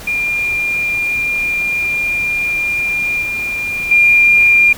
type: tone with level steps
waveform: sine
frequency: 2401 Hz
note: D7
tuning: 38 cents sharp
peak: -14 / -17 / -6 dBFS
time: 0.07-4.73 s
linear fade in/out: 5 ms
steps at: 3.22 / 3.91 s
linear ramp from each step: 5 ms
effects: pink hiss -32 dBFS RMS until 4.77 s